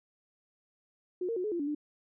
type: tone with pitch steps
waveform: sine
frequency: 361.8 / 459.8 / 363.7 / 425.7 / 343.9 / 286.6 / 297.3 Hz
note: F#4 / A#4 / F#4 / G#4 / F4 / D4 / D4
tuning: -39 / -24 / -30 / +43 / -27 / -42 / +21 cents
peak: -30 dBFS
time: 1.21-1.749 s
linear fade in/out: 5 ms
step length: 77 ms
effects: none